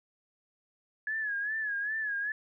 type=tone with vibrato; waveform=sine; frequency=1694 Hz; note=G#6; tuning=34 cents sharp; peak=-30 dBFS; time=1.07-2.32 s; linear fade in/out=2 ms; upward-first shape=sine; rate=2.5 Hz; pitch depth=84 cents each way; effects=none